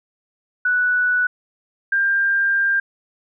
sine tone pair in turn, 1480 / 1593.9 Hz, F#6 / G6, 0 / +28 cents, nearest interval minor second, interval 128 cents, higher second, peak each -15 dBFS, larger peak neither, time 0.65-1.27 / 1.92-2.8 s, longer second, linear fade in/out 5 ms, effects none

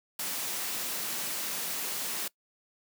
white high-pass noise, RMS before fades -34 dBFS, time 0.19-2.28 s, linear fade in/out 5 ms, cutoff 140 Hz, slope 24 dB/octave, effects noise-tail reverb RT60 0.1 s tail -22 dB re dry

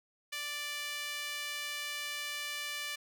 sawtooth tone with high-pass filter, 587.3 Hz, D5, in tune, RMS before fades -39 dBFS, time 0.32-2.96 s, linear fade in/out 10 ms, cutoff 2200 Hz, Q 1.5, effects none

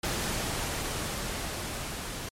pink noise with level ramp, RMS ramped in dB -30 to -37 dBFS, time 0.03-2.29 s, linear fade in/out 5 ms, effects low-pass 12000 Hz 12 dB/octave + MP3 64 kbps

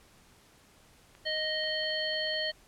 clicks, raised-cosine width 0.3 ms, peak -37 dBFS, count 9, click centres 1.151 / 1.372 / 1.638 / 1.675 / 1.835 / 1.904 / 2.134 / 2.273 / 2.339 s
harmonic tone, 622.3 Hz, D#5, in tune, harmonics 1 / 3 / 5 / 7, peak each -35 / -35 / -35 / -35 dBFS, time 1.25-2.52 s, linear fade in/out 20 ms
effects pink hiss -60 dBFS RMS until 2.67 s + low-pass 12000 Hz 12 dB/octave

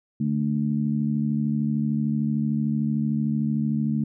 harmonic tone, 73.3 Hz, D2, 3 cents flat, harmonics 2 / 3 / 4, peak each -26 / -23 / -33 dBFS, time 0.2-4.04 s, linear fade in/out 5 ms, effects none

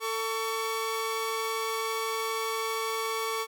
sawtooth tone pair together, 446.9 / 1126 Hz, A4 / C#6, +27 / +27 cents, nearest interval octave + major third, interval 1600 cents, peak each -28 dBFS, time 0-3.47 s, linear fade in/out 50 ms, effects none

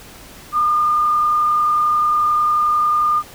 sine tone with frequency modulation, 1211 Hz, D#6, 47 cents flat, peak -13 dBFS, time 0.52-3.23 s, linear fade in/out 50 ms, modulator 31.2 Hz, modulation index 0.42, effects pink hiss -40 dBFS RMS until 3.34 s

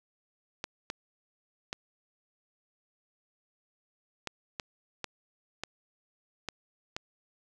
clicks, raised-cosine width 0.2 ms, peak -17 dBFS, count 9, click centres 0.641 / 0.901 / 1.729 / 4.273 / 4.598 / 5.043 / 5.636 / 6.487 / 6.965 s, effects none

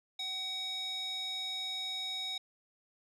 square tone with band-pass filter, 756 Hz, F#5, 37 cents sharp, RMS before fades -38 dBFS, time 0.19-2.38 s, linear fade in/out 5 ms, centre 4000 Hz, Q 5.4, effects none

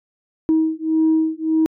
sine beating tone pair, 317.4 / 319.1 Hz, D#4 / D#4, +35 / +44 cents, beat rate 1.7 Hz, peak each -17 dBFS, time 0.49-1.66 s, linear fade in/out 0 ms, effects tanh soft clip ceiling -9 dBFS

